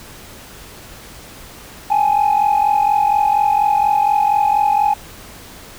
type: tone pair together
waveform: sine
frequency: 810 / 854.2 Hz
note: G#5 / G#5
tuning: -43 / +48 cents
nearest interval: minor second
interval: 91 cents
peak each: -13 dBFS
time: 1.9-4.94 s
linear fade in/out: 10 ms
effects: tanh soft clip ceiling -8 dBFS + pink hiss -38 dBFS RMS until 5.78 s